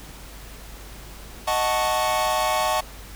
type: chord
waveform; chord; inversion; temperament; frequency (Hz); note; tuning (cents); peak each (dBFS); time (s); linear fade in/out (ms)
45% pulse; D# half-diminished seventh; none; equal; 622.3 / 740 / 880 / 1108.7; D#5 / F#5 / A5 / C#6; 0 / 0 / 0 / 0; -26; 1.47-2.81; 10
effects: added 50 Hz sine -41 dBFS peak until 3.15 s + pink hiss -43 dBFS RMS until 3.15 s